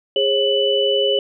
sine tone cluster, 410.8 / 542 / 2981 Hz, G#4 / C#5 / F#7, -19 / -39 / +12 cents, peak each -19 dBFS, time 0.16-1.19 s, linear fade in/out 2 ms, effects none

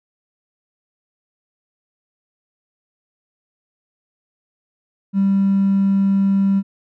triangle tone with hard clipping, 196 Hz, G3, in tune, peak -13 dBFS, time 5.13-6.63 s, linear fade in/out 50 ms, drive 3 dB, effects none

